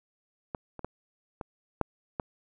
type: clicks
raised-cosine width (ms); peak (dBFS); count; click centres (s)
1; -19 / -26 / -20 / -22 / -11 / -16; 6; 0.548 / 0.793 / 0.846 / 1.412 / 1.813 / 2.198
effects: none